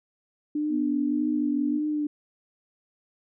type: tone with vibrato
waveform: sine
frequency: 296.7 Hz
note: D4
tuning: 18 cents sharp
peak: -24 dBFS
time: 0.55-2.07 s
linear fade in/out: 5 ms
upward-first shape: triangle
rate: 1.7 Hz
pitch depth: 42 cents each way
type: tone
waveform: sine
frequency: 246.9 Hz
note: B3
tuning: in tune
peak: -27 dBFS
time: 0.69-1.81 s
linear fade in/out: 50 ms
effects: none